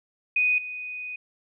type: tone with level steps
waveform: sine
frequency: 2489 Hz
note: D#7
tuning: in tune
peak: -19 / -32 dBFS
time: 0.36-1.16 s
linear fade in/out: 5 ms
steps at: 0.58 s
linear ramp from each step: 2 ms
effects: none